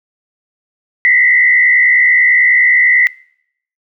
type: tone with frequency modulation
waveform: sine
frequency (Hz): 1999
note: B6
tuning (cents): +20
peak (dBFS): -6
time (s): 1.05-3.07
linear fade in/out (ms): 0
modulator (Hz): 69.2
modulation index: 1.1
effects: noise-tail reverb RT60 0.7 s tail -24 dB re dry